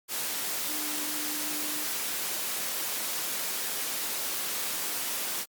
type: tone in noise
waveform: sine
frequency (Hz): 301.3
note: D4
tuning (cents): +44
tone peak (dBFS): -40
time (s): 0.66-1.86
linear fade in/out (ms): 50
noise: white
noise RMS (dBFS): -32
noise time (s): 0.08-5.46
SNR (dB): -11
effects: high-pass 200 Hz 12 dB/octave + Opus 48 kbps